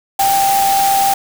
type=tone in noise; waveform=sine; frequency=787 Hz; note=G5; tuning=7 cents sharp; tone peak=-11 dBFS; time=0.19-1.14 s; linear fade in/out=5 ms; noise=white; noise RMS=-20 dBFS; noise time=0.19-1.14 s; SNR=+6 dB; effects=none